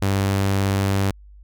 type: tone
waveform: sawtooth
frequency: 98 Hz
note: G2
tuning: in tune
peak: -14 dBFS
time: 0.02-1.11 s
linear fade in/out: 5 ms
effects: added 50 Hz sine -42 dBFS peak until 1.43 s